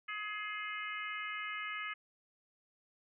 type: harmonic tone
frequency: 421.3 Hz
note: G#4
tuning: 25 cents sharp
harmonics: 3 / 4 / 5 / 6 / 7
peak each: -43 / -45 / -42 / -47 / -49 dBFS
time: 0.08-1.94 s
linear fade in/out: 10 ms
effects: none